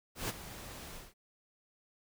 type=noise with ADSR envelope; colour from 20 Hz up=pink; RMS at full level=-34 dBFS; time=0.15-1.14 s; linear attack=140 ms; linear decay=26 ms; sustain=-13 dB; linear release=190 ms; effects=none